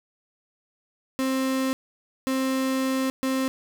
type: tone bursts at uneven times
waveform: 35% pulse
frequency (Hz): 263.7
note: C4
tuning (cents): +14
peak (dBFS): -21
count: 3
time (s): 1.19-1.73 / 2.27-3.1 / 3.23-3.48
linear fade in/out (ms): 0
effects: none